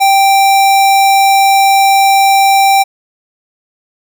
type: tone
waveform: square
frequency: 784 Hz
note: G5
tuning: in tune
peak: -6 dBFS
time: 0-2.84 s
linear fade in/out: 20 ms
effects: none